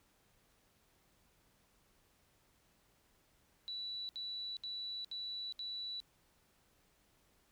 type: tone bursts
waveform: sine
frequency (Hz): 3947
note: B7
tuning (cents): -2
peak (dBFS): -40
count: 5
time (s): 3.68-6.002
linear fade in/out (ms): 0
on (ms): 410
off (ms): 68
effects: pink hiss -72 dBFS RMS until 7.51 s